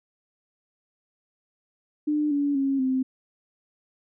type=tone with pitch steps; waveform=sine; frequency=299.3 / 285.8 / 272.9 / 260.6 Hz; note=D4 / D4 / C#4 / C4; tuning=+33 / -47 / -27 / -7 cents; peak=-21 dBFS; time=2.07-3.03 s; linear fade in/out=10 ms; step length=240 ms; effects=none